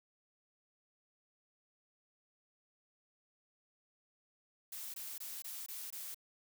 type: noise bursts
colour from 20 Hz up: blue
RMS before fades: -45 dBFS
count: 6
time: 4.72-6.145 s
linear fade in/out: 5 ms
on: 220 ms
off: 21 ms
effects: none